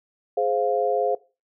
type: chord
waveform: sine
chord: F minor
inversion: first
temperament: just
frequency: 419.1 / 523.8 / 698.5 Hz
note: Ab4 / C5 / F5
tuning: +16 / +2 / 0 cents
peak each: -24 dBFS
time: 0.37-1.15 s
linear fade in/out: 5 ms
effects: noise-tail reverb RT60 0.3 s tail -20 dB re dry